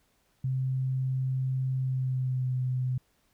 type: tone with pitch glide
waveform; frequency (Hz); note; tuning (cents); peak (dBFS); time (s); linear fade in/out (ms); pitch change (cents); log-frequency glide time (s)
sine; 130.81 to 127.6; C3 to C3; 0 to -43; -26; 0.44-2.98; 5; -43; 1.79-2.54
effects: pink hiss -70 dBFS RMS until 3.33 s